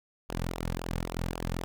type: tone with flanger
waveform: sawtooth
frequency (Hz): 42.71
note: F1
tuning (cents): -38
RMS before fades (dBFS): -34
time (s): 0.29-1.64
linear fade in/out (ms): 0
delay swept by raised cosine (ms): 0.46 to 3.06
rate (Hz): 3.7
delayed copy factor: -0.75
effects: none